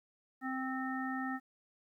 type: harmonic tone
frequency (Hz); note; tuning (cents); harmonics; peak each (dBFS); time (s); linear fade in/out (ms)
261.6; C4; 0; 1 / 3 / 5 / 7; -37 / -42 / -43 / -42; 0.41-1.4; 50
effects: 12-bit